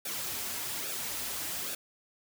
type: noise with flanger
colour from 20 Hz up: white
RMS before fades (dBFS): -36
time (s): 0.05-1.75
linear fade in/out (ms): 5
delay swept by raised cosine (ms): 0.96 to 6.46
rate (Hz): 1.2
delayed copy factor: -0.65
effects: none